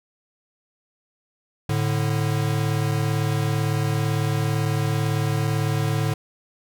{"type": "tone pair together", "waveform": "square", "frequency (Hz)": [108.9, 146.83], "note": ["A2", "D3"], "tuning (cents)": [-17, 0], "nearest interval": "perfect fourth", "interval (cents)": 517, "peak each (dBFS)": -24, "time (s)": [1.69, 6.14], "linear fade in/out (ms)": 5, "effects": []}